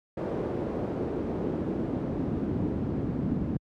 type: noise with band-pass filter sweep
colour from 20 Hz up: brown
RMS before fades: -30 dBFS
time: 0.17-3.57 s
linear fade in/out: 5 ms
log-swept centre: 450 to 220 Hz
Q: 1.4
effects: high-pass 60 Hz 12 dB/octave